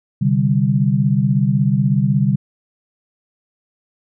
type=chord; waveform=sine; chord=C suspended second; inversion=none; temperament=just; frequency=130.81 / 147.16 / 196.22 Hz; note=C3 / D3 / G3; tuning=0 / +4 / +2 cents; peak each=-17 dBFS; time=0.21-2.36 s; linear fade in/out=10 ms; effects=none